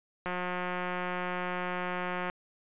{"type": "click train", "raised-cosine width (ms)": 0.5, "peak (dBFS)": -19, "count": 368, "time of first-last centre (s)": [0.26, 2.299], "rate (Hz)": 180, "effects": ["resampled to 8000 Hz"]}